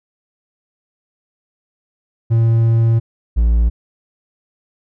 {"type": "tone pair in turn", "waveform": "triangle", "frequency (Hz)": [114.4, 57.2], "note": ["A#2", "A#1"], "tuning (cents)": [-32, -32], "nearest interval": "octave", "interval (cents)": 1200, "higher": "first", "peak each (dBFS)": -8, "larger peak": "neither", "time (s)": [[2.3, 3], [3.36, 3.7]], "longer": "first", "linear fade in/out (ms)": 20, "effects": []}